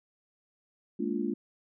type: chord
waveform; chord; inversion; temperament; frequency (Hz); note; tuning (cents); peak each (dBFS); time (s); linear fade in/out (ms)
sine; Bb dominant seventh; third; just; 209.8 / 233.1 / 291.4 / 349.6; Ab3 / Bb3 / D4 / F4; +18 / 0 / -13 / +2; -34; 0.99-1.34; 10
effects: none